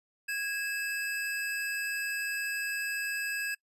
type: tone pair together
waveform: square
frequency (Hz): 1648.6 / 2617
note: G#6 / E7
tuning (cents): -13 / -13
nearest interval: minor sixth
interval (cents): 800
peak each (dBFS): -34 / -36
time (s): 0.28-3.55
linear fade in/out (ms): 10
effects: noise-tail reverb RT60 0.1 s tail -23 dB re dry + resampled to 32000 Hz